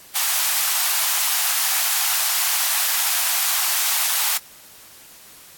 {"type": "high-pass noise", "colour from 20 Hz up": "white", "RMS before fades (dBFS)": -20, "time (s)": [0.15, 4.38], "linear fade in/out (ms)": 10, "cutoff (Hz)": 700, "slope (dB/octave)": 48, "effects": ["white hiss -45 dBFS RMS until 5.57 s", "AAC 64 kbps"]}